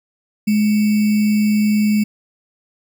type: tone with sample-and-hold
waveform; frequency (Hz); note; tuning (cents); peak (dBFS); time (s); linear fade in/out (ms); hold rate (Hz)
sine; 211; G#3; +28; -12; 0.47-2.04; 10; 2450
effects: none